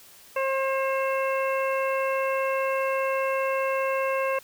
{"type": "harmonic tone", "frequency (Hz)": 535, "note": "C5", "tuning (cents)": 38, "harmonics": [1, 2, 3, 4, 5], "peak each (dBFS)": [-25, -29, -35, -36, -34], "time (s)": [0.36, 4.39], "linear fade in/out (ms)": 5, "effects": ["white hiss -51 dBFS RMS until 4.43 s"]}